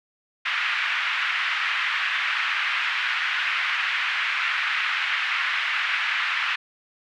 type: band-pass noise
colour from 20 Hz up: white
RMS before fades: -25 dBFS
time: 0.45-6.56 s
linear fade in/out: 10 ms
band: 1300 to 2600 Hz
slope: 24 dB/octave
effects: none